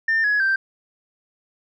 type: tone with pitch steps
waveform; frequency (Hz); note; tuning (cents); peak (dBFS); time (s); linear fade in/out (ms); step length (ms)
sine; 1800 / 1679.5 / 1567; A6 / G#6 / G6; +39 / +19 / -1; -15; 0.08-0.56; 5; 160
effects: tanh soft clip ceiling -14 dBFS